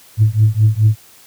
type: tone with tremolo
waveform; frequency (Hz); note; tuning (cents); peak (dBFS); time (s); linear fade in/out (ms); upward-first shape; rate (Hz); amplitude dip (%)
sine; 108.2; A2; -29; -4; 0.17-0.96; 50; triangle; 4.7; 100
effects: tanh soft clip ceiling -3 dBFS + white hiss -45 dBFS RMS until 1.26 s